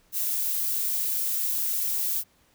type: noise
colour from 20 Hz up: violet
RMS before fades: -27 dBFS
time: 0.12-2.24 s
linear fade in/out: 50 ms
effects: pink hiss -63 dBFS RMS until 2.54 s